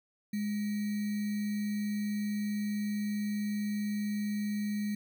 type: tone with sample-and-hold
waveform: sine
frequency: 207.7 Hz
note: G#3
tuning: in tune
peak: -30 dBFS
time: 0.33-4.95 s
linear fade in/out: 5 ms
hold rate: 2100 Hz
effects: none